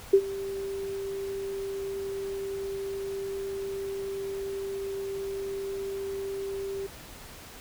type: tone with ADSR envelope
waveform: sine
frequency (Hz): 392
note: G4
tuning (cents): 0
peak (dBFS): -12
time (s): 0.13-6.87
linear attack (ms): 9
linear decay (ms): 65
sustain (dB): -19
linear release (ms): 10
effects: pink hiss -46 dBFS RMS until 7.6 s